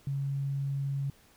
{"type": "tone", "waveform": "sine", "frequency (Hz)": 138.59, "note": "C#3", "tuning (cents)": 0, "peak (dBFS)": -29, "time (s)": [0.07, 1.1], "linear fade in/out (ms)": 2, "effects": ["pink hiss -61 dBFS RMS until 1.36 s"]}